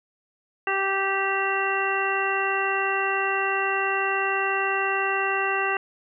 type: harmonic tone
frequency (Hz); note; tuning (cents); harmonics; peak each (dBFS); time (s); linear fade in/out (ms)
389.8; G4; -10; 1 / 2 / 3 / 4 / 5 / 7; -29 / -29 / -29 / -29 / -29 / -29; 0.67-5.77; 2
effects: none